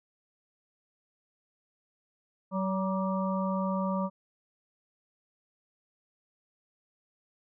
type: harmonic tone with a mistuned harmonic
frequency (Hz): 190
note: F#3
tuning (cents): +46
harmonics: 1 / 3 / 5 / 6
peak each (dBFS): -29 / -34 / -36 / -37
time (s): 2.51-4.1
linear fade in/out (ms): 50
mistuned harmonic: 6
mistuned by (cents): +53
effects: none